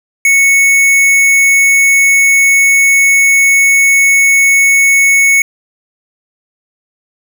square tone, 2211 Hz, C#7, 5 cents flat, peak -6 dBFS, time 0.25-5.42 s, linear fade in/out 2 ms, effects none

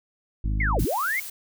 harmonic tone, 51.91 Hz, G#1, in tune, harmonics 1 / 2 / 3 / 4 / 5 / 6, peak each -23 / -30 / -37 / -37 / -42 / -43 dBFS, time 0.44-0.85 s, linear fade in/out 5 ms
sine linear two-way sweep, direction down then up, 2229 to 77.78 to 2229 Hz, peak -23 dBFS, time 0.6-1.2 s, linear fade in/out 5 ms, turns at 0.82 s
blue noise, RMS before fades -36 dBFS, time 0.79-1.3 s, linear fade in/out 5 ms
effects none

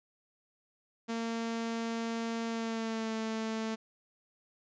sawtooth tone with pitch glide, 229 to 221.7 Hz, A#3 to A3, -31 to +13 cents, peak -29 dBFS, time 1.08-3.76 s, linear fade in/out 20 ms, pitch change -56 cents, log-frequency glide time 2.47-3.14 s, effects resampled to 16000 Hz

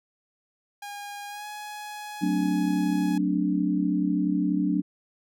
sawtooth tone with pitch glide, 815 to 838.9 Hz, G#5 to G#5, -33 to +17 cents, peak -32 dBFS, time 0.82-3.18 s, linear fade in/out 5 ms, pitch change +50 cents, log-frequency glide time 1.28-1.46 s
sine chord, D dominant seventh, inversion first, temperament equal with one note detuned, 185 / 221.4 / 261.6 / 293.7 Hz, F#3 / A3 / C4 / D4, 0 / +11 / 0 / 0 cents, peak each -26 / -31 / -31 / -25 dBFS, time 2.21-4.82 s, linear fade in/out 20 ms
effects none

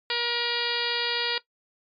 harmonic tone, 476.1 Hz, A#4, 37 cents sharp, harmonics 1 / 2 / 3 / 4 / 5 / 6 / 7 / 8 / 9 / 10, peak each -34 / -34 / -34 / -34 / -34 / -34 / -34 / -34 / -34 / -34 dBFS, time 0.1-1.38 s, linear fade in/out 2 ms, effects noise-tail reverb RT60 0.1 s tail -17 dB re dry + MP3 96 kbps

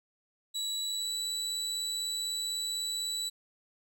30% pulse tone with pitch glide, 3918 to 3948 Hz, B7 to B7, -15 to -1 cents, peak -29 dBFS, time 0.54-3.3 s, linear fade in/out 20 ms, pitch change +14 cents, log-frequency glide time 0.68-1.14 s, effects none

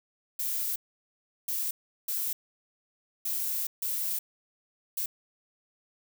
violet noise bursts at uneven times, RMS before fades -31 dBFS, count 6, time 0.39-0.76 / 1.48-1.71 / 2.08-2.33 / 3.25-3.67 / 3.82-4.19 / 4.97-5.06 s, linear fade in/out 5 ms, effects none

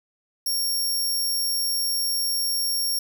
20% pulse tone, 5540 Hz, F8, 15 cents flat, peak -17 dBFS, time 0.46-2.99 s, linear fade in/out 5 ms, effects 9-bit

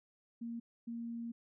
sine tone bursts at uneven times, 233.1 Hz, A#3, in tune, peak -39 dBFS, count 2, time 0.41-0.6 / 0.87-1.32 s, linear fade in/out 10 ms, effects none

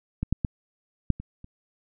clicks, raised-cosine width 5 ms, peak -14 / -10 / -12 / -7 / -24 / -30 dBFS, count 6, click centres 0.23 / 0.326 / 0.448 / 1.103 / 1.2 / 1.444 s, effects none

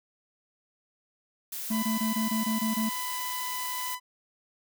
blue noise, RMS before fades -36 dBFS, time 1.52-3.95 s, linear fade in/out 5 ms
triangle tone bursts, 220.5 Hz, A3, 4 cents sharp, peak -24 dBFS, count 8, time 1.7-2.894 s, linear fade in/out 10 ms, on 130 ms, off 22 ms
sawtooth tone, 1000 Hz, B5, 21 cents sharp, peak -30 dBFS, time 1.7-4 s, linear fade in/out 50 ms
effects none

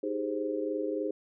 sine chord, Ab major seventh, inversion second, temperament equal, 311.1 / 392 / 415.3 / 523.3 Hz, Eb4 / G4 / Ab4 / C5, 0 / 0 / 0 / 0 cents, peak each -34 / -38 / -34 / -35 dBFS, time 0.03-1.11 s, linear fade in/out 5 ms, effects none

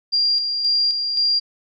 sine tone with tremolo, 4778 Hz, D8, 29 cents sharp, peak -15 dBFS, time 0.12-1.4 s, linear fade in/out 20 ms, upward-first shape square, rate 1.9 Hz, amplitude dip 45%, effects none

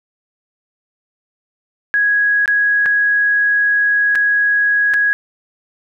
sine tone with dropouts, 1661.2 Hz, G#6, in tune, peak -11 dBFS, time 1.94-5.13 s, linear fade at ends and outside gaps 0 ms, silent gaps 2.458-2.478 / 2.858-2.861 / 4.152-4.156 / 4.937-4.941 s, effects none

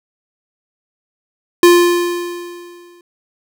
square tone with exponential decay, 349.2 Hz, F4, in tune, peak -4 dBFS, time 1.63-3.01 s, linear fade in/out 2 ms, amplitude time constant 300 ms, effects none

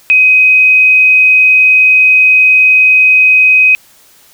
sine tone, 2519 Hz, D#7, 21 cents sharp, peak -3 dBFS, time 0.1-3.75 s, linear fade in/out 0 ms, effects white hiss -44 dBFS RMS until 4.33 s

